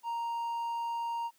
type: tone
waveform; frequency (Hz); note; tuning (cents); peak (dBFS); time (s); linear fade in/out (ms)
triangle; 932.3; A#5; 0; -30; 0.03-1.31; 50
effects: white hiss -68 dBFS RMS until 1.38 s + high-pass 200 Hz 12 dB/octave